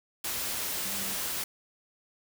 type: tone in noise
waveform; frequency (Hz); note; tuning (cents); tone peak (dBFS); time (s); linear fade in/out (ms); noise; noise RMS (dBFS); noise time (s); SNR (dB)
sine; 196; G3; 0; -44; 0.85-1.14; 5; white; -33; 0.24-1.44; -14
effects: none